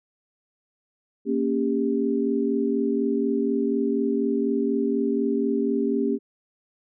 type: chord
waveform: sine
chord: G diminished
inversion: first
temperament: equal with one note detuned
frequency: 233.1 / 277.2 / 398.6 Hz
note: Bb3 / Db4 / G4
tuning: 0 / 0 / +29 cents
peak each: -25 dBFS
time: 1.25-6.19 s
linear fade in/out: 50 ms
effects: none